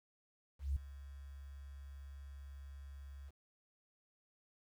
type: tone with ADSR envelope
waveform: sine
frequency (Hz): 69.3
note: C#2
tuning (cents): 0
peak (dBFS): -31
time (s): 0.59-3.31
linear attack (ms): 170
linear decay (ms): 7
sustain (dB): -17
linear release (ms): 29
effects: 11-bit